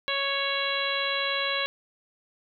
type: harmonic tone with a mistuned harmonic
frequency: 554.4 Hz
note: C#5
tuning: in tune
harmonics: 1 / 2 / 3 / 4 / 5 / 6 / 7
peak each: -33 / -33 / -33 / -33 / -33 / -33 / -33 dBFS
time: 0.08-1.66 s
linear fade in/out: 0 ms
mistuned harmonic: 7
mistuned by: +33 cents
effects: none